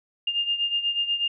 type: beating tone pair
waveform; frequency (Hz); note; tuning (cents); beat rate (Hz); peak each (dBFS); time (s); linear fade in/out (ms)
sine; 2813 / 2821.2; F7 / F7; +12 / +17; 8.2; -24 / -29; 0.27-1.28; 5
effects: none